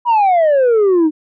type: exponential sweep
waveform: sine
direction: down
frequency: 986 to 300.1 Hz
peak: -6 dBFS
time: 0.05-1.11 s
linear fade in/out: 50 ms
effects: tanh soft clip ceiling -8 dBFS